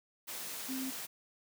sine tone in noise, 262.6 Hz, C4, 6 cents sharp, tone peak -36 dBFS, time 0.68-0.91 s, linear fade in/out 20 ms, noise white, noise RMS -42 dBFS, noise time 0.27-1.07 s, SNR +3 dB, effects high-pass 150 Hz 12 dB/octave

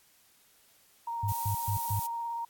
sine tone with vibrato, 932 Hz, A#5, 1 cent flat, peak -32 dBFS, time 1.07-2.45 s, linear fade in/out 5 ms, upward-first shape sine, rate 17 Hz, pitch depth 13 cents each way
sine tone bursts, 103 Hz, G#2, 14 cents flat, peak -28 dBFS, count 4, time 1.23-1.996 s, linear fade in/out 5 ms, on 94 ms, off 130 ms
violet noise, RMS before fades -37 dBFS, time 1.28-2.07 s, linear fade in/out 10 ms
effects white hiss -63 dBFS RMS until 2.49 s + AAC 64 kbps

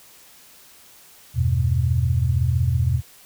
sine chord, E minor, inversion none, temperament equal with one note detuned, 82.41 / 98 / 124.04 Hz, E2 / G2 / B2, 0 / 0 / +8 cents, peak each -21 / -24 / -20 dBFS, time 1.34-3.02 s, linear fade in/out 50 ms, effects white hiss -49 dBFS RMS until 3.25 s

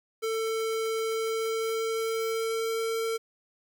square tone with pitch glide, 446.1 to 452.1 Hz, A4 to A4, +24 to +47 cents, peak -28 dBFS, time 0.22-3.18 s, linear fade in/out 20 ms, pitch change +23 cents, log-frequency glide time 0.99-2.94 s, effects 10-bit

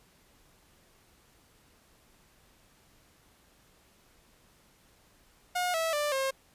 sawtooth tone with pitch steps, 719 / 651.8 / 590.8 / 535.5 Hz, F#5 / E5 / D5 / C5, -50 / -20 / +10 / +40 cents, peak -24 dBFS, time 5.55-6.31 s, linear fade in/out 10 ms, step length 190 ms, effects pink hiss -63 dBFS RMS until 6.54 s + resampled to 32000 Hz

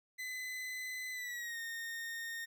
40% pulse tone with pitch glide, 2019 to 1840.8 Hz, B6 to A#6, +38 to -22 cents, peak -39 dBFS, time 0.18-2.46 s, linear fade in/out 20 ms, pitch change -160 cents, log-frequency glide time 1.12-1.59 s, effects none

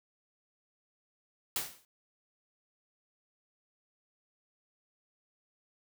white noise with exponential decay, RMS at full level -30 dBFS, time 1.56-1.85 s, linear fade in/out 1 ms, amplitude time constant 61 ms, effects none

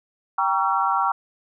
sine chord, G diminished seventh, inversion none, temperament just, 784 / 940.8 / 1128.9 / 1354.7 Hz, G5 / Bb5 / Db6 / Fb6, 0 / +16 / +31 / +47 cents, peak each -24 dBFS, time 0.38-1.12 s, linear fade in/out 5 ms, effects none

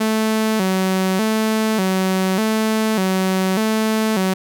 sawtooth tone with vibrato, 203.1 Hz, G#3, 38 cents flat, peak -12 dBFS, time 0-4.34 s, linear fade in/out 10 ms, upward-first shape square, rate 0.84 Hz, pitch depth 130 cents each way, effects none

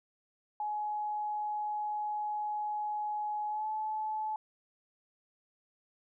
sine tone with pitch glide, 842 to 862.7 Hz, G#5 to A5, +24 to -34 cents, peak -32 dBFS, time 0.6-4.36 s, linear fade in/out 2 ms, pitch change +42 cents, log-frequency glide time 3.48-3.67 s, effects none

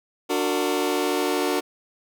sawtooth chord, D augmented, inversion none, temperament just, 293.7 / 367.1 / 458.9 Hz, D4 / F#4 / A#4, 0 / -14 / -27 cents, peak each -22 / -21 / -23 dBFS, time 0.29-1.61 s, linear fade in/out 20 ms, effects none

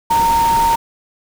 sine tone in noise, 922 Hz, A#5, 19 cents flat, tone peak -11 dBFS, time 0.1-0.76 s, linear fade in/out 10 ms, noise pink, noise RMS -24 dBFS, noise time 0.1-0.76 s, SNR +10 dB, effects none

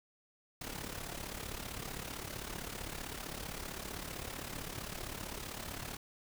pink noise with amplitude modulation, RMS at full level -40 dBFS, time 0.61-5.97 s, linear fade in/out 5 ms, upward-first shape sine, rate 35.5 Hz, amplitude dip 70%, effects none

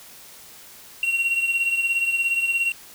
triangle beating tone pair, 2741 / 2758 Hz, F7 / F7, -33 / -22 cents, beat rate 17 Hz, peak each -19 / -26 dBFS, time 1.03-2.72 s, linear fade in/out 2 ms, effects white hiss -45 dBFS RMS until 2.94 s

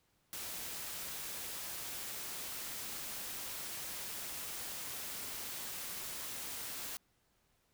white noise, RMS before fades -43 dBFS, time 0.33-6.97 s, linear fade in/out 0 ms, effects pink hiss -75 dBFS RMS until 7.73 s

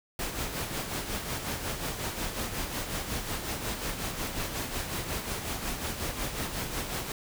pink noise with tremolo, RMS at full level -32 dBFS, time 0.19-7.12 s, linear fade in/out 2 ms, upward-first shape sine, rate 5.5 Hz, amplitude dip 50%, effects none

